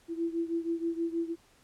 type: beating tone pair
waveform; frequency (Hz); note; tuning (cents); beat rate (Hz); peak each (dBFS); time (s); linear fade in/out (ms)
sine; 332.3 / 338.6; E4 / E4; +14 / +46; 6.3; -31 / -34; 0.08-1.36; 50
effects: pink hiss -63 dBFS RMS until 1.63 s + low-pass 11000 Hz 12 dB/octave